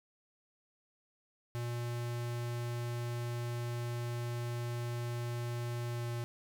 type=tone with pitch glide; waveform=square; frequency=119.6 to 118.77 Hz; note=A#2 to A#2; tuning=+45 to +33 cents; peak=-36 dBFS; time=1.55-6.24 s; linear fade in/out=0 ms; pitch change=-12 cents; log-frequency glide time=5.89-6.09 s; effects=none